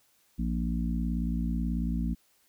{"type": "harmonic tone", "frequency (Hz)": 58.3, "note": "A#1", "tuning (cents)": 1, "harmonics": [1, 3, 4, 5], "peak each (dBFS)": [-30, -32, -33, -40], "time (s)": [0.38, 2.15], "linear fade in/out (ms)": 20, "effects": ["white hiss -67 dBFS RMS until 2.48 s"]}